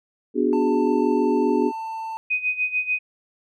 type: chord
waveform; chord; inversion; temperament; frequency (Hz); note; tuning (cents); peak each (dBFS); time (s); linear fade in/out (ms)
sine; G# half-diminished seventh; first; equal; 246.9 / 293.7 / 370 / 415.3; B3 / D4 / F#4 / G#4; 0 / 0 / 0 / 0; -23; 0.34-1.72; 50
type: tone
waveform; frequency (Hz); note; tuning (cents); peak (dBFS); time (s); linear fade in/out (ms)
triangle; 892; A5; +23; -26; 0.53-2.17; 0
type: tone with tremolo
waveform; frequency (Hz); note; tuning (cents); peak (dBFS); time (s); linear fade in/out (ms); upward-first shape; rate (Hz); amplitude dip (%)
sine; 2500; D#7; +8; -18; 2.3-2.99; 10; sine; 6.8; 80
effects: none